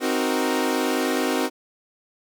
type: chord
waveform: sawtooth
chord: C half-diminished seventh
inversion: none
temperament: equal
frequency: 261.6 / 311.1 / 370 / 466.2 Hz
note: C4 / Eb4 / Gb4 / Bb4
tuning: 0 / 0 / 0 / 0 cents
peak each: -21 / -23 / -23 / -24 dBFS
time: 0-1.5 s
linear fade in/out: 50 ms
effects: none